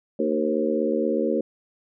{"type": "harmonic tone with a mistuned harmonic", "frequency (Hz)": 76.5, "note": "D#2", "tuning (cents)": -29, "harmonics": [3, 4, 5, 6, 7], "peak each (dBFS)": [-27, -27, -27, -27, -27], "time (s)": [0.19, 1.41], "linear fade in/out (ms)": 5, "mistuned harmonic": 6, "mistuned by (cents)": 30, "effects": []}